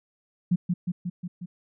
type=tone with echo; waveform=sine; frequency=177.6 Hz; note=F3; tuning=29 cents sharp; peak=-18 dBFS; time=0.51-0.56 s; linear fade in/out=10 ms; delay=180 ms; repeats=5; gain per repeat=-3 dB; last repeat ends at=1.46 s; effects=none